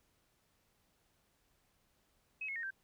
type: tone with pitch steps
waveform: sine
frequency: 2558 / 2176 / 1851.1 / 1574.6 Hz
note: D#7 / C#7 / A#6 / G6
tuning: +47 / -33 / -13 / +7 cents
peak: -38 dBFS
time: 2.41-2.706 s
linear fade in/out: 5 ms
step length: 74 ms
effects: pink hiss -75 dBFS RMS until 2.83 s